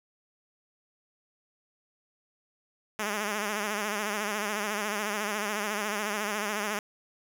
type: tone with vibrato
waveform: 5% pulse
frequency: 208.7 Hz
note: G#3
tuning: 9 cents sharp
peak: -18 dBFS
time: 2.99-6.79 s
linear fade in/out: 2 ms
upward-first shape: sine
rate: 14 Hz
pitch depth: 72 cents each way
effects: none